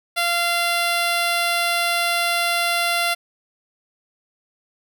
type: tone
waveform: 10% pulse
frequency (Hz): 690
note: F5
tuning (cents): -21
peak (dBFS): -10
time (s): 0.16-3.15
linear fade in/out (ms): 20
effects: none